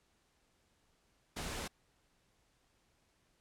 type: noise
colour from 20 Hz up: pink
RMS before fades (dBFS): -41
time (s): 1.36-1.68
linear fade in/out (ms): 10
effects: pink hiss -74 dBFS RMS until 3.4 s + low-pass 10000 Hz 12 dB/octave